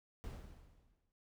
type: noise with exponential decay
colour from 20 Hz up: brown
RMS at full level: -43 dBFS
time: 0.24-1.12 s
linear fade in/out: 0 ms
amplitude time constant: 190 ms
effects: none